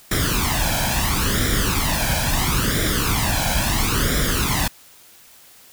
pink noise with flanger, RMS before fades -20 dBFS, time 0.11-4.68 s, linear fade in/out 5 ms, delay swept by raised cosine 0.55 to 1.27 ms, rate 0.74 Hz, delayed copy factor +0.75, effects white hiss -48 dBFS RMS until 5.72 s

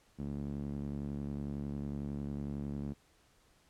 sawtooth tone with band-pass filter, 71 Hz, C#2, 42 cents sharp, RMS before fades -39 dBFS, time 0.18-2.94 s, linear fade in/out 20 ms, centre 210 Hz, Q 1.9, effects pink hiss -68 dBFS RMS until 3.69 s + low-pass 11000 Hz 12 dB/octave

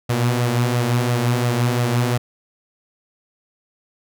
sawtooth tone with flanger, 121.2 Hz, B2, 32 cents flat, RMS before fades -19 dBFS, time 0.09-2.18 s, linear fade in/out 10 ms, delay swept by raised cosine 1.5 to 7.5 ms, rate 2.9 Hz, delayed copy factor +0.5, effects none

